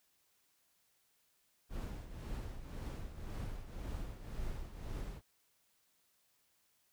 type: noise with tremolo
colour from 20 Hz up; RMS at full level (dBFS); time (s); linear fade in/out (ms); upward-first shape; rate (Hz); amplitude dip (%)
brown; -40; 1.69-5.22; 50; triangle; 1.9; 70
effects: white hiss -75 dBFS RMS until 6.92 s